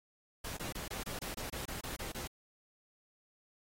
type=noise bursts; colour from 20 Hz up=pink; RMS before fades=-42 dBFS; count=12; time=0.44-2.275 s; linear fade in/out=5 ms; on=130 ms; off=25 ms; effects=AAC 48 kbps